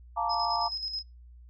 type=chord; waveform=sine; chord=Bb major seventh; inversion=second; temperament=just; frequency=699.2 / 874.1 / 932.3 / 1165.4 Hz; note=F5 / A5 / Bb5 / D6; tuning=+2 / -12 / 0 / -14 cents; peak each=-33 / -32 / -31 / -33 dBFS; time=0.16-0.69 s; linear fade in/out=20 ms
type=tone with tremolo; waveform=sine; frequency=5110 Hz; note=D#8; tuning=45 cents sharp; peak=-30 dBFS; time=0.29-1.03 s; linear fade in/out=20 ms; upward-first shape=square; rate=9.3 Hz; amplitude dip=50%
effects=noise-tail reverb RT60 0.2 s tail -21 dB re dry + added 60 Hz sine -48 dBFS peak until 1.49 s